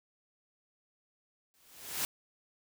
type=noise with exponential growth; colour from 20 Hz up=white; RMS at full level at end=-31 dBFS; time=1.54-2.05 s; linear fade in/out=0 ms; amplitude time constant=110 ms; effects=none